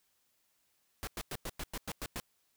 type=noise bursts; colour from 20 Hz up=pink; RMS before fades=-39 dBFS; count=9; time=1.03-2.2 s; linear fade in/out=0 ms; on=42 ms; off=99 ms; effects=white hiss -75 dBFS RMS until 2.56 s